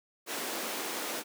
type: high-pass noise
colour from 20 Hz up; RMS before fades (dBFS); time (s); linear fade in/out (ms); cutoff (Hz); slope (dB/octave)
pink; -36; 0.26-1.24; 50; 270; 24
effects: none